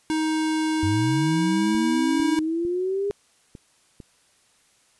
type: tone with pitch glide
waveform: square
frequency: 314 to 321.7 Hz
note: D#4 to E4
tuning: +16 to -42 cents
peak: -22 dBFS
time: 0.1-2.39 s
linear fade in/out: 0 ms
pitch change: +42 cents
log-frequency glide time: 0.74-1.71 s
type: linear sweep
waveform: sine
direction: up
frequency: 92.5 to 408.6 Hz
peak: -22 dBFS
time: 0.83-3.11 s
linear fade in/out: 0 ms
type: click train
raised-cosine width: 3 ms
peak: -27 dBFS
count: 6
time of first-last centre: 1.75-4.002 s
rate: 2.22 Hz
effects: white hiss -61 dBFS RMS until 4.99 s + resampled to 24000 Hz